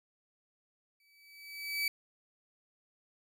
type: tone with exponential growth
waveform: 30% pulse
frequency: 2295 Hz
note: D7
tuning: 40 cents flat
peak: -26 dBFS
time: 1-1.88 s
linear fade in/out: 2 ms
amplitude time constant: 190 ms
effects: none